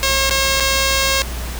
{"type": "tone with dropouts", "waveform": "5% pulse", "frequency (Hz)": 540, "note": "C#5", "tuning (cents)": -45, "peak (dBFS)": -3, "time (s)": [0.03, 1.22], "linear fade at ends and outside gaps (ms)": 0, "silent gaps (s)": [[0.295, 0.308], [0.6, 0.605]], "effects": ["added 60 Hz sine -24 dBFS peak until 1.59 s", "pink hiss -30 dBFS RMS until 1.59 s"]}